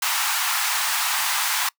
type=high-pass noise; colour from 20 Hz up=pink; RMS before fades=-23 dBFS; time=0.02-1.69 s; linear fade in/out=5 ms; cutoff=820 Hz; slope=48 dB/octave; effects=noise-tail reverb RT60 0.1 s tail -24 dB re dry